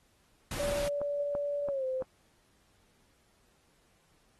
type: noise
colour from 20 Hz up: pink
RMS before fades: -38 dBFS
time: 0.51-0.88 s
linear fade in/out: 2 ms
type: tone with pitch glide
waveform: sine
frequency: 576 to 519.1 Hz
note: D5 to C5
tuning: -34 to -14 cents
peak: -30 dBFS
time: 0.59-2.03 s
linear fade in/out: 10 ms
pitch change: -180 cents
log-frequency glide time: 1.66-1.85 s
type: click train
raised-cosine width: 1 ms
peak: -27 dBFS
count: 5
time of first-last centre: 0.68-2.022 s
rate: 2.98 Hz
effects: pink hiss -69 dBFS RMS until 4.39 s + AAC 32 kbps